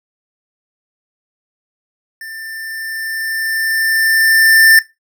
square tone with level ramp, 1786 Hz, A6, 25 cents sharp, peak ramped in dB -28 to -4 dBFS, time 2.21-4.79 s, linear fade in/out 2 ms, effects noise-tail reverb RT60 0.2 s tail -17 dB re dry

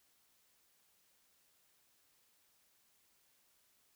silence, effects white hiss -73 dBFS RMS until 3.95 s

